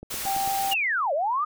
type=click train; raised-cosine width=2 ms; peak=-26 dBFS; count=5; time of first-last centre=0.03-0.476 s; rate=8.96 Hz
type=noise; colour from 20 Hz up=white; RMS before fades=-32 dBFS; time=0.1-0.74 s; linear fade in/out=10 ms
type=tone; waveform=sine; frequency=784 Hz; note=G5; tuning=in tune; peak=-24 dBFS; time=0.25-0.75 s; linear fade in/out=20 ms
type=linear two-way sweep; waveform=sine; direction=down then up; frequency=2939 to 538 to 1259 Hz; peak=-22 dBFS; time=0.71-1.45 s; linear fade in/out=10 ms; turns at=1.13 s
effects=none